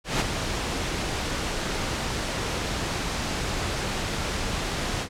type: noise with ADSR envelope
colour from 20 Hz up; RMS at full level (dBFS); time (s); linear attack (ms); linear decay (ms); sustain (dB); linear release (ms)
pink; -22; 0.04-5.09; 160; 26; -6; 76
effects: low-pass 7000 Hz 12 dB/octave